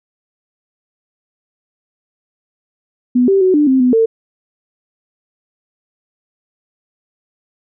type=tone with pitch steps; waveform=sine; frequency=247.8 / 389.9 / 372.7 / 296.6 / 262.9 / 250.8 / 450.7 Hz; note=B3 / G4 / F#4 / D4 / C4 / B3 / A4; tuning=+6 / -9 / +13 / +17 / +8 / +27 / +42 cents; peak=-8 dBFS; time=3.15-4.06 s; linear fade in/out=10 ms; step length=130 ms; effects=none